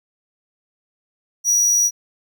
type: tone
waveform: square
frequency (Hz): 5800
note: F#8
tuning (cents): -35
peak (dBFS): -14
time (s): 1.44-1.91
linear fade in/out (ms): 50
effects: none